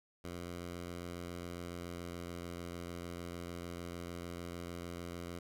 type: tone with pitch glide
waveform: 10% pulse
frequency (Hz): 87.31 to 86.66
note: F2 to F2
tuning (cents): 0 to -13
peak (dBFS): -34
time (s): 0.24-5.39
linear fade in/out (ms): 5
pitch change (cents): -13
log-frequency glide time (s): 1.35-2.42
effects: none